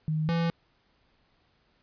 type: tone pair in turn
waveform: sine / square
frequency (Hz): 155.8 / 167.61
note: D#3 / E3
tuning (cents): +3 / +29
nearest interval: minor second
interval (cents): 126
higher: second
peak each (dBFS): -25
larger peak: neither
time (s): 0.08-0.29 / 0.29-0.5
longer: neither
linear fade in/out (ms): 0
effects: pink hiss -68 dBFS RMS until 1.82 s + resampled to 11025 Hz